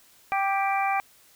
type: harmonic tone with a mistuned harmonic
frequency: 392 Hz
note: G4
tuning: in tune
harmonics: 2 / 3 / 4 / 5 / 6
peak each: -24 / -30 / -36 / -36 / -30 dBFS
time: 0.32-1 s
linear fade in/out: 0 ms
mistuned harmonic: 4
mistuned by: +16 cents
effects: white hiss -57 dBFS RMS until 1.35 s